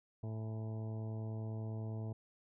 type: harmonic tone with a mistuned harmonic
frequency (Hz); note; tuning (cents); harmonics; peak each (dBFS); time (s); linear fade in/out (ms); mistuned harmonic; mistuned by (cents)
110; A2; 0; 1 / 2 / 3 / 4 / 5 / 6 / 7 / 8 / 9; -39 / -48 / -53 / -53 / -60 / -55 / -63 / -64 / -66; 0.23-2.13; 5; 7; +78
effects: none